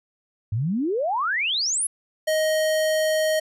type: exponential sweep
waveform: sine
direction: up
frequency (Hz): 98 to 11175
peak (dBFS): -21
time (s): 0.52-1.87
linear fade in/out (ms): 5
type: tone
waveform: square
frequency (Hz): 626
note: D#5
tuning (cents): +10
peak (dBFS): -20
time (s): 2.27-3.4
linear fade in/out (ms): 10
effects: resampled to 32000 Hz